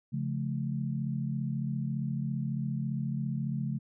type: chord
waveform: sine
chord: Db augmented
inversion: none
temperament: just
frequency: 138.59 / 173.24 / 216.5 Hz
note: Db3 / F3 / A3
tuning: 0 / -14 / -28 cents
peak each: -32 / -37 / -35 dBFS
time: 0.12-3.79 s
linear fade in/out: 20 ms
effects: none

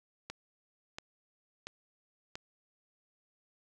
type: click train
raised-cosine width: 0.2 ms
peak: -23 dBFS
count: 4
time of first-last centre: 0.3-2.355 s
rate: 1.46 Hz
effects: 10-bit

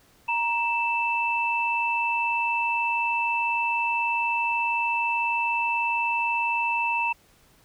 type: tone pair together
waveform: sine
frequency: 938.3 / 2648 Hz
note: A#5 / E7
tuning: +11 / +7 cents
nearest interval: octave + tritone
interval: 1796 cents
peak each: -25 dBFS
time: 0.28-7.13 s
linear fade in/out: 10 ms
effects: pink hiss -59 dBFS RMS until 7.64 s

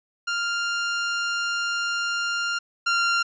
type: tone pair in turn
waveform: sawtooth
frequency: 1396.9 / 1386.4 Hz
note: F6 / F6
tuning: 0 / -13 cents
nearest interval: unison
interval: 13 cents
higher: first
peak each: -20 / -16 dBFS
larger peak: second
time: 0.27-2.59 / 2.86-3.23 s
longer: first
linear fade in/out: 10 ms
effects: resampled to 16000 Hz

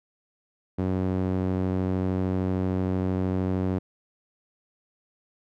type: tone with band-pass filter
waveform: sawtooth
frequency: 93.1 Hz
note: F#2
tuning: 11 cents sharp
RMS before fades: -26 dBFS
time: 0.78-3.79 s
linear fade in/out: 10 ms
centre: 270 Hz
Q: 0.82
effects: none

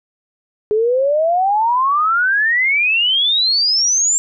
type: exponential sweep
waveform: sine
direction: up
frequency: 416.3 to 7460 Hz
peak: -12 dBFS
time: 0.71-4.18 s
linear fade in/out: 0 ms
effects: none

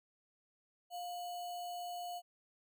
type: tone with sample-and-hold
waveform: sine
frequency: 706 Hz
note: F5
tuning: 19 cents sharp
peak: -40 dBFS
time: 0.9-2.22 s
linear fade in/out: 50 ms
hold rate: 3675 Hz
effects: none

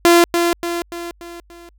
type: tone with echo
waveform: sawtooth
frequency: 343 Hz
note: F4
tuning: 31 cents flat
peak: -4 dBFS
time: 0.05-0.24 s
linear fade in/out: 0 ms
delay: 290 ms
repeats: 5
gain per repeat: -6 dB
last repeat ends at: 1.69 s
effects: added 50 Hz sine -49 dBFS peak until 1.78 s

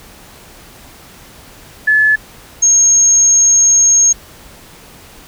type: tone pair in turn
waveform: sine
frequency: 1724 / 6509 Hz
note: A6 / G#8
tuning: -36 / -36 cents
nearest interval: octave + major seventh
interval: 2300 cents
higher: second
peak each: -7 / -6 dBFS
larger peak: second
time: 1.87-2.16 / 2.62-4.13 s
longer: second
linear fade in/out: 10 ms
effects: pink hiss -39 dBFS RMS until 5.27 s

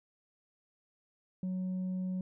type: tone with tanh clipping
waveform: triangle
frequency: 185 Hz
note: F#3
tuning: in tune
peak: -33 dBFS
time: 1.43-2.21 s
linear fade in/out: 2 ms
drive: 7 dB
effects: none

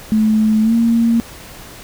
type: tone with pitch glide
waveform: sine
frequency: 216.9 to 231.1 Hz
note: A3 to A#3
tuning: -25 to -15 cents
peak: -10 dBFS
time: 0.12-1.2 s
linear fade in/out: 0 ms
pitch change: +110 cents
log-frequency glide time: 0.62-0.74 s
effects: pink hiss -36 dBFS RMS until 1.83 s

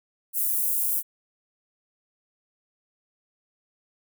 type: high-pass noise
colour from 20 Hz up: white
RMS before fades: -25 dBFS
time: 0.33-1.03 s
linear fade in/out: 50 ms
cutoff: 10000 Hz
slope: 24 dB/octave
effects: none

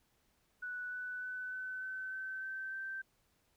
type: tone with pitch steps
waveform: sine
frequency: 1480 / 1491.2 / 1502.4 / 1513.7 / 1525.1 / 1536.6 / 1548.2 / 1559.9 Hz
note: F#6 / F#6 / F#6 / F#6 / G6 / G6 / G6 / G6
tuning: 0 / +13 / +26 / +39 / -48 / -35 / -22 / -9 cents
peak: -39 dBFS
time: 0.62-3.02 s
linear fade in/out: 10 ms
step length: 300 ms
effects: pink hiss -75 dBFS RMS until 3.56 s

